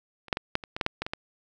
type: clicks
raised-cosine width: 0.3 ms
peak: -29 / -8 / -14 / -8 / -23 / -17 / -9 / -8 / -14 / -17 / -14 dBFS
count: 11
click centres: 0.283 / 0.328 / 0.371 / 0.554 / 0.638 / 0.765 / 0.812 / 0.864 / 1.02 / 1.065 / 1.135 s
effects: none